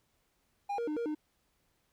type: tone with pitch steps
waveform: triangle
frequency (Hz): 809 / 470.2 / 303.2 / 469.4 / 304.3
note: G#5 / A#4 / D#4 / A#4 / D#4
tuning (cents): -46 / +15 / -45 / +12 / -38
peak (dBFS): -30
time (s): 0.69-1.15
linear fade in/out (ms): 10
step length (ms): 92
effects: pink hiss -75 dBFS RMS until 1.92 s